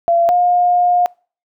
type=tone pair in turn; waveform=sine; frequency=682 / 711.4 Hz; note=F5 / F5; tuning=-41 / +32 cents; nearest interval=minor second; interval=73 cents; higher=second; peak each=-10 dBFS; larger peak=neither; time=0.08-0.29 / 0.29-1.06 s; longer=second; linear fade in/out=0 ms; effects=noise-tail reverb RT60 0.4 s tail -26 dB re dry